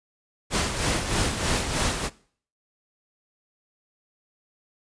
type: noise with tremolo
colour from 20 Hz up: pink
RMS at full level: -23 dBFS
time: 0.5-2.1 s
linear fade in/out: 50 ms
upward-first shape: sine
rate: 3.2 Hz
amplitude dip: 55%
effects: noise-tail reverb RT60 0.5 s tail -20 dB re dry + resampled to 22050 Hz